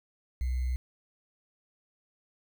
sine tone with sample-and-hold, 63 Hz, B1, 35 cents sharp, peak -27 dBFS, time 0.41-0.76 s, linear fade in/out 0 ms, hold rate 2100 Hz, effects none

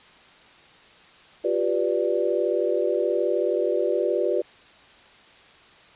sine chord, G dominant seventh, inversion third, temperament equal with one note detuned, 353.1 / 392 / 493.9 / 587.3 Hz, F4 / G4 / B4 / D5, +19 / 0 / 0 / 0 cents, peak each -26 dBFS, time 1.44-4.42 s, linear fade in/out 10 ms, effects white hiss -51 dBFS RMS until 5.95 s + resampled to 8000 Hz

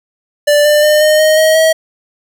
square tone with pitch steps, 587.3 / 595.8 / 604.5 / 613.3 / 622.2 / 631.3 / 640.5 Hz, D5 / D5 / D5 / D#5 / D#5 / D#5 / E5, 0 / +25 / +50 / -25 / 0 / +25 / -50 cents, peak -7 dBFS, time 0.47-1.73 s, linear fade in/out 10 ms, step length 180 ms, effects none

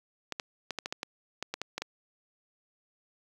clicks, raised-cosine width 0.2 ms, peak -16 dBFS, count 12, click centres 0.323 / 0.398 / 0.707 / 0.787 / 0.859 / 0.925 / 1.031 / 1.426 / 1.54 / 1.616 / 1.78 / 1.82 s, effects high-pass 200 Hz 12 dB/octave + 9-bit

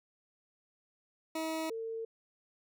20% pulse / sine tone pair in turn, 320 / 451.4 Hz, D#4 / A4, +49 / +44 cents, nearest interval tritone, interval 595 cents, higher second, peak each -29 / -36 dBFS, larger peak first, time 1.35-1.7 / 1.7-2.05 s, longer neither, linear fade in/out 5 ms, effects none

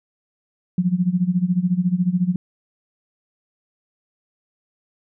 sine tone with tremolo, 180 Hz, F#3, 47 cents flat, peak -13 dBFS, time 0.78-2.36 s, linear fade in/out 2 ms, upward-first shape sine, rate 14 Hz, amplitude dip 85%, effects none

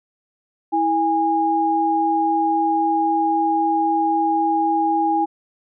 sine tone pair together, 325.4 / 820 Hz, E4 / G#5, -22 / -22 cents, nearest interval octave + major third, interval 1600 cents, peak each -21 / -17 dBFS, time 0.72-5.26 s, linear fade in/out 20 ms, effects none

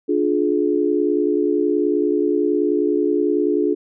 sine chord, D diminished, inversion none, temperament just, 293.7 / 352.4 / 422.9 Hz, D4 / F4 / Ab4, 0 / +16 / +31 cents, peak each -20 dBFS, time 0.08-3.75 s, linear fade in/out 20 ms, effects none

